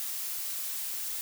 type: noise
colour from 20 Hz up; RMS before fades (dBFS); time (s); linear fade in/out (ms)
blue; -35; 0-1.21; 0
effects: none